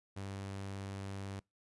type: tone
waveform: sawtooth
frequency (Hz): 98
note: G2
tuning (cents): 0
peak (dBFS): -37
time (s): 0.16-1.4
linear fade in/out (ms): 10
effects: noise-tail reverb RT60 0.2 s tail -25 dB re dry + resampled to 24000 Hz